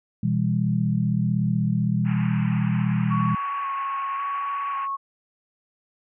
sine chord, E minor, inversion second, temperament equal with one note detuned, 123.47 / 164.81 / 200.8 Hz, B2 / E3 / G3, 0 / 0 / +42 cents, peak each -24 dBFS, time 0.23-3.35 s, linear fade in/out 5 ms
pink band-pass noise, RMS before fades -39 dBFS, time 2.04-4.88 s, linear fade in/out 50 ms, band 790 to 2800 Hz, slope 96 dB/octave
sine tone with vibrato, 1108.7 Hz, C#6, in tune, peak -25 dBFS, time 3.1-4.97 s, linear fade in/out 20 ms, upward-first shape square, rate 0.92 Hz, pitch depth 15 cents each way
effects none

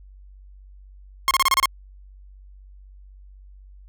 sawtooth tone bursts, 1075 Hz, C6, 47 cents sharp, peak -11 dBFS, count 7, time 1.28-1.657 s, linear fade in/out 0 ms, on 29 ms, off 29 ms, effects added 48 Hz sine -43 dBFS peak until 3.88 s

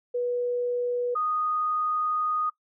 sine tone pair in turn, 488 / 1239 Hz, B4 / D#6, -21 / -8 cents, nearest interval octave + major third, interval 1613 cents, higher second, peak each -24 dBFS, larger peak neither, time 0.14-1.15 / 1.15-2.5 s, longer second, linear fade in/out 10 ms, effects noise-tail reverb RT60 0.1 s tail -18 dB re dry

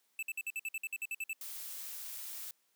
square tone bursts, 2637 Hz, E7, in tune, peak -36 dBFS, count 13, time 0.19-1.331 s, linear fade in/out 2 ms, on 37 ms, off 55 ms
blue noise, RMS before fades -44 dBFS, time 1.41-2.51 s, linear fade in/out 2 ms
effects white hiss -75 dBFS RMS until 2.75 s + high-pass 200 Hz 12 dB/octave

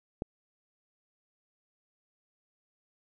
click, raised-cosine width 2 ms, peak -19 dBFS, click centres 0.221 s, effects none

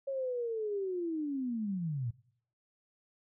sine linear sweep, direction down, 552 to 110 Hz, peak -32 dBFS, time 0.07-2.11 s, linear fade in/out 10 ms, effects noise-tail reverb RT60 0.6 s tail -21 dB re dry

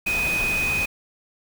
sine tone in noise, 2500 Hz, D#7, 8 cents sharp, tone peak -21 dBFS, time 0.06-0.86 s, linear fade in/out 10 ms, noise pink, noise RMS -30 dBFS, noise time 0.06-0.86 s, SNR +6 dB, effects none

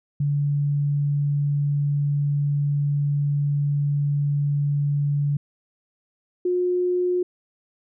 sine tone pair in turn, 144 / 359.5 Hz, D3 / F#4, -34 / -50 cents, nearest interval octave + major third, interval 1584 cents, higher second, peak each -19 dBFS, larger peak neither, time 0.2-5.37 / 6.45-7.23 s, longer first, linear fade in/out 5 ms, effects none

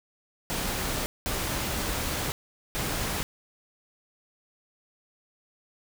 pink noise bursts at uneven times, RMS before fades -30 dBFS, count 3, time 0.5-1.06 / 1.26-2.32 / 2.75-3.23 s, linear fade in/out 0 ms, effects none

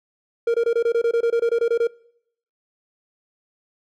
triangle tone bursts, 466.2 Hz, A#4, in tune, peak -14 dBFS, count 15, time 0.47-1.872 s, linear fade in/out 5 ms, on 72 ms, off 23 ms, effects noise-tail reverb RT60 0.7 s tail -23 dB re dry

